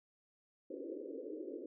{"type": "band-pass noise", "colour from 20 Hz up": "pink", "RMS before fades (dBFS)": -45, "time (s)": [0.7, 1.66], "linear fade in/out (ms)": 5, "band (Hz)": [270, 540], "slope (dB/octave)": 96, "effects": []}